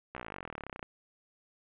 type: slowing click train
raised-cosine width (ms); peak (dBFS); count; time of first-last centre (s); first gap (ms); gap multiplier
0.5; -25; 30; 0.15-0.828; 15; 1.03
effects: resampled to 8000 Hz + 9-bit

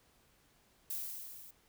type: noise with level ramp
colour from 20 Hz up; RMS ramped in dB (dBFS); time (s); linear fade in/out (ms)
violet; -38 to -54; 0.9-1.51; 5
effects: pink hiss -69 dBFS RMS until 1.68 s

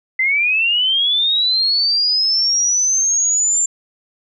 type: linear sweep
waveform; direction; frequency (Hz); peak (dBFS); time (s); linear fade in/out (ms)
sine; up; 2030 to 7320; -13; 0.19-3.66; 5
effects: none

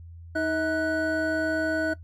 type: tone cluster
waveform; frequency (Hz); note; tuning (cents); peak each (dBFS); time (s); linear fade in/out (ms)
triangle; 314.1 / 641 / 1485; D#4 / E5 / F#6; +16 / -49 / +6; -26; 0.35-1.94; 10
effects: noise-tail reverb RT60 0.1 s tail -18 dB re dry + added 84 Hz sine -41 dBFS peak until 2.03 s

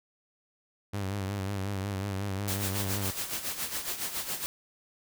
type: tone with vibrato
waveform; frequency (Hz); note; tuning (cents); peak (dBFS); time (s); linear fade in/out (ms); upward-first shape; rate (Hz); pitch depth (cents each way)
sawtooth; 98.4; G2; +7; -27; 0.93-3.11; 10; sine; 5.5; 64
type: noise with tremolo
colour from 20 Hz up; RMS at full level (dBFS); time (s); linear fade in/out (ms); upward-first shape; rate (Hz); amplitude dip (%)
white; -32; 2.48-4.46; 0; sine; 7.2; 65
effects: none

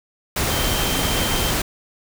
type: tone in noise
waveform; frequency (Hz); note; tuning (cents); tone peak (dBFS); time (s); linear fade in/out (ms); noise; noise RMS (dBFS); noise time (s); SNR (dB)
sine; 3136; G7; 0; -28; 0.5-1.51; 5; pink; -21; 0.36-1.62; -10
effects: none

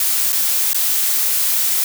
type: noise with dropouts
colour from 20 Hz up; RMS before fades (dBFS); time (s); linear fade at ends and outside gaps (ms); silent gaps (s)
blue; -17; 0-1.84; 2; 0.323-0.328 / 0.733-0.745
effects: none

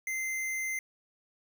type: tone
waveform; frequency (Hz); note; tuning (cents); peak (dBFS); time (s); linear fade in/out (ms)
square; 2077; C7; -13; -32; 0.07-0.79; 2
effects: 12-bit

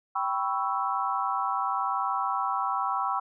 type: chord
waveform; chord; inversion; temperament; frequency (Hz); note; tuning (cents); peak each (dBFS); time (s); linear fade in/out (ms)
sine; C# half-diminished seventh; second; equal with one note detuned; 781.7 / 987.8 / 1108.7 / 1318.5; G5 / B5 / C#6 / E6; -5 / 0 / 0 / 0; -31; 0.15-3.2; 10
effects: none

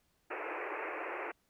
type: band-pass noise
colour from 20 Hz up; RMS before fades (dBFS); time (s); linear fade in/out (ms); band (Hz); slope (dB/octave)
pink; -40; 0.3-1.32; 10; 320 to 2600; 96
effects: pink hiss -75 dBFS RMS until 1.49 s

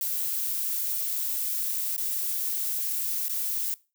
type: noise with dropouts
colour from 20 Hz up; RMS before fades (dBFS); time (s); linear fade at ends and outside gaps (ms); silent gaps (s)
violet; -29; 0.01-3.74; 1; 1.964-1.979 / 3.283-3.295
effects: noise-tail reverb RT60 0.3 s tail -21 dB re dry

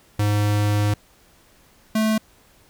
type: tone pair in turn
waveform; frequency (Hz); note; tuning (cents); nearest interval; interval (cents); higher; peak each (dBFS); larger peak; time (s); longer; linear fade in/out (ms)
square; 103.83 / 218.1; G#2 / A3; 0 / -15; octave + minor second; 1285; second; -18; neither; 0.19-0.94 / 1.95-2.18; first; 5
effects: pink hiss -55 dBFS RMS until 2.69 s

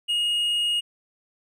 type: tone with hard clipping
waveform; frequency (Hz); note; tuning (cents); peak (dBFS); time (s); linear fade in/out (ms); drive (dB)
triangle; 2868; F7; +45; -22; 0.08-0.81; 20; 6
effects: none

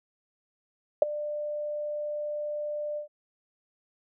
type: tone with ADSR envelope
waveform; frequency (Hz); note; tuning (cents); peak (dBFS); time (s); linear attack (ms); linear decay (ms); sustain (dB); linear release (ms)
sine; 595; D5; +22; -12; 1.02-3.08; 3; 13; -18; 110
effects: none

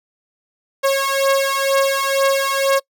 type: beating tone pair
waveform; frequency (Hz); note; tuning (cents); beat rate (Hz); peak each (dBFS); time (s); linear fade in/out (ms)
sawtooth; 545 / 547.1; C#5 / C#5; -29 / -23; 2.1; -14; 0.83-2.8; 20
effects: noise-tail reverb RT60 0.1 s tail -25 dB re dry

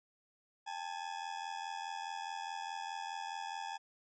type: ring-modulated tone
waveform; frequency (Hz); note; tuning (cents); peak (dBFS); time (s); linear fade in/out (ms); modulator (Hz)
40% pulse; 844; G#5; +28; -36; 0.66-3.78; 20; 42.4
effects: resampled to 16000 Hz

